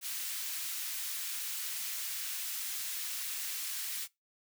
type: high-pass noise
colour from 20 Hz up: white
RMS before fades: -38 dBFS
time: 0.01-4.08 s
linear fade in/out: 50 ms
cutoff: 1800 Hz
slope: 12 dB/octave
effects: noise-tail reverb RT60 0.2 s tail -22 dB re dry